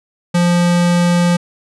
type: tone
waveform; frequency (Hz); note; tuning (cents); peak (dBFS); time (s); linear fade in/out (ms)
square; 174.61; F3; 0; -11; 0.34-1.37; 10
effects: resampled to 24000 Hz